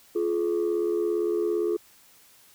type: tone pair together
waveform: sine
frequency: 347 / 424.6 Hz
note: F4 / G#4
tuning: -11 / +38 cents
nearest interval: minor third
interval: 349 cents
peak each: -24 dBFS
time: 0.15-1.77 s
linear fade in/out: 10 ms
effects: tanh soft clip ceiling -19 dBFS + white hiss -56 dBFS RMS until 2.54 s